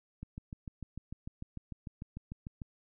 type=click train; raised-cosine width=5 ms; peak=-29 dBFS; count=17; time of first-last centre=0.23-2.618 s; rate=6.7 Hz; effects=none